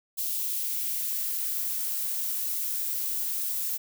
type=noise with high-pass filter sweep; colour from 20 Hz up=violet; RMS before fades=-30 dBFS; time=0.17-3.78 s; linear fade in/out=20 ms; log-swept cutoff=3400 to 220 Hz; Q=1.3; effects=none